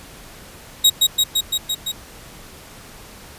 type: tone with echo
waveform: sawtooth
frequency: 3800 Hz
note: A#7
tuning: 33 cents sharp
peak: -6 dBFS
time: 0.84-0.9 s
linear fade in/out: 10 ms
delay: 170 ms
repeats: 6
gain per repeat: -2 dB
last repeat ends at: 1.92 s
effects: pink hiss -41 dBFS RMS until 3.38 s + resampled to 32000 Hz